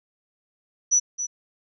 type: tone with echo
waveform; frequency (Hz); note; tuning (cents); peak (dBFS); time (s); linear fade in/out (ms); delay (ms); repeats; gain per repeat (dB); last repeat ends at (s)
sine; 5920; F#8; 0; -15; 0.91-1; 20; 270; 1; -10; 1.27
effects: none